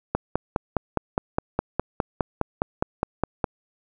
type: click train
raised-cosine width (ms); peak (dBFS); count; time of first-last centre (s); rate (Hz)
1; -7; 17; 0.15-3.442; 4.86
effects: none